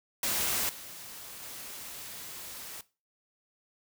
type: noise with level steps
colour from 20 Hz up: white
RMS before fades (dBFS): -30 / -45 / -43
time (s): 0.23-2.81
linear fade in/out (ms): 2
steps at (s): 0.69 / 1.42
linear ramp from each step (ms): 2
effects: noise-tail reverb RT60 0.3 s tail -18 dB re dry